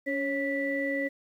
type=tone cluster; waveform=sine; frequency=281.7 / 548 / 1967 Hz; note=C#4 / C#5 / B6; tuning=+28 / -20 / -7 cents; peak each=-31 dBFS; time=0.06-1.09 s; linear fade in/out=20 ms; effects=tanh soft clip ceiling -17 dBFS + 10-bit